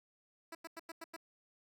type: tone bursts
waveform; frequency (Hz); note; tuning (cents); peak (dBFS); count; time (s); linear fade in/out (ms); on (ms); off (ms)
10% pulse; 329.6; E4; 0; -36; 6; 0.52-1.165; 5; 30; 93
effects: none